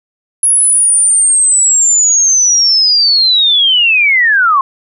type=linear sweep; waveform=sine; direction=down; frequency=10548 to 1045 Hz; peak=-6 dBFS; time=0.43-4.61 s; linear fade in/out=2 ms; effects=none